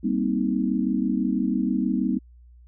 sine chord, C minor seventh, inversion second, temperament just, 196.22 / 235.5 / 261.6 / 314 Hz, G3 / Bb3 / C4 / Eb4, +2 / +18 / 0 / +16 cents, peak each -26 / -26 / -26 / -28 dBFS, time 0.03-2.19 s, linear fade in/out 20 ms, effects added 60 Hz sine -47 dBFS peak until 2.67 s

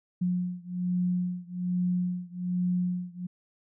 sine beating tone pair, 178.9 / 180.1 Hz, F3 / F#3, +42 / -46 cents, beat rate 1.2 Hz, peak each -29 / -30 dBFS, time 0.21-3.27 s, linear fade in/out 10 ms, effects none

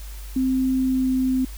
sine tone with pitch glide, 260.7 to 258.9 Hz, C4 to C4, -6 to -18 cents, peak -18 dBFS, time 0.36-1.45 s, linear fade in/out 5 ms, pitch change -12 cents, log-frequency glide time 0.74-1.13 s, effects added 50 Hz sine -33 dBFS peak until 1.57 s + white hiss -45 dBFS RMS until 1.57 s

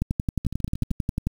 two click trains, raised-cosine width 5 ms, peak -11 / -19 dBFS, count 15 / 7, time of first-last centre 0.02-1.27 / 0.45-0.908 s, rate 11.2 / 13.1 Hz, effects 7-bit

